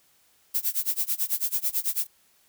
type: noise with tremolo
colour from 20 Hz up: violet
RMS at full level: -24 dBFS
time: 0.54-2.07 s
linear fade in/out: 10 ms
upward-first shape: sine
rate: 9.1 Hz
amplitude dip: 95%
effects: white hiss -63 dBFS RMS until 2.48 s